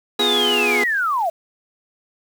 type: linear sweep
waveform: sine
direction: down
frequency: 3896 to 622.3 Hz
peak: -17 dBFS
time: 0.19-1.3 s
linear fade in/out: 10 ms
type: chord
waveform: sawtooth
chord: F diminished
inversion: second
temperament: equal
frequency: 246.9 / 349.2 / 415.3 Hz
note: Cb4 / F4 / Ab4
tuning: 0 / 0 / 0 cents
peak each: -22 / -22 / -17 dBFS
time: 0.19-0.84 s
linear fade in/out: 5 ms
effects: 7-bit